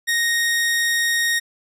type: tone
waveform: sawtooth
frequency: 1864.7 Hz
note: A#6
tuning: in tune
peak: -14 dBFS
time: 0.07-1.4 s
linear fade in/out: 20 ms
effects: resampled to 32000 Hz